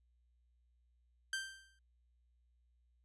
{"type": "tone with exponential decay", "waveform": "sawtooth", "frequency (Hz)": 1568, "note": "G6", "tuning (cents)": 0, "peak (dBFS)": -31, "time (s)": [1.33, 1.79], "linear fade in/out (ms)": 2, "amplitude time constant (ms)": 98, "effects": ["added 60 Hz sine -70 dBFS peak until 3.04 s", "resampled to 24000 Hz"]}